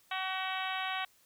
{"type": "harmonic tone with a mistuned harmonic", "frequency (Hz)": 377.4, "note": "F#4", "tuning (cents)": 34, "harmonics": [2, 3, 4, 5, 6, 7, 8, 9, 10], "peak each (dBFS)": [-38, -40, -41, -42, -43, -43, -44, -45, -45], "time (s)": [0.11, 1.05], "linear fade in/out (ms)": 5, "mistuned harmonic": 9, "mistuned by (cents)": -46, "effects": ["white hiss -66 dBFS RMS until 1.25 s"]}